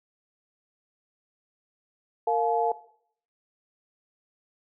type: tone cluster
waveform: sine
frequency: 460.6 / 701 / 856 Hz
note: A#4 / F5 / A5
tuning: -21 / +6 / -48 cents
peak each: -26 dBFS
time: 2.27-2.72 s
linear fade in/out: 5 ms
effects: noise-tail reverb RT60 0.6 s tail -17 dB re dry